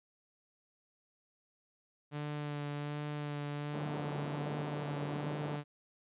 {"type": "tone with vibrato", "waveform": "sawtooth", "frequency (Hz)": 146.83, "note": "D3", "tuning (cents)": 0, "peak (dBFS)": -33, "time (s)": [2.11, 5.64], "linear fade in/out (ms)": 50, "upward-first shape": "sine", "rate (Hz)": 1.3, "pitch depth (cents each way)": 18}
{"type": "band-pass noise", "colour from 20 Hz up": "pink", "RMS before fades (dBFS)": -43, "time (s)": [3.73, 5.57], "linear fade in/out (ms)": 10, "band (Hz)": [150, 970], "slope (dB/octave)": 24}
{"effects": ["resampled to 8000 Hz"]}